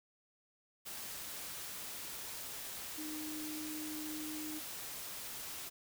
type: tone in noise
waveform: sine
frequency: 307.5 Hz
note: D#4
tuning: 20 cents flat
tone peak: -42 dBFS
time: 2.97-4.6 s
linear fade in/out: 20 ms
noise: white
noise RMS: -45 dBFS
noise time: 0.85-5.7 s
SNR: 0 dB
effects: none